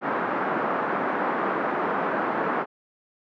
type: band-pass noise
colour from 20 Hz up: white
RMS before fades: -26 dBFS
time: 0.01-2.66 s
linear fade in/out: 50 ms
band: 190 to 1400 Hz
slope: 24 dB/octave
effects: none